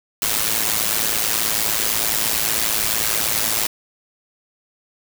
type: noise with amplitude modulation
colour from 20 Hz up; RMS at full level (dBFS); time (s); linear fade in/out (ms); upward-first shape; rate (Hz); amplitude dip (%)
white; -17; 0.22-3.67; 2; sine; 109; 75
effects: none